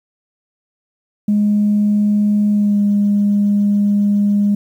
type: tone with pitch glide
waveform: sine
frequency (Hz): 207.7 to 204.2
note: G#3 to G#3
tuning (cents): 0 to -29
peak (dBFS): -10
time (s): 1.28-4.55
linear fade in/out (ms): 5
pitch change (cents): -29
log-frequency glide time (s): 2.51-2.8
effects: tanh soft clip ceiling -7 dBFS + 8-bit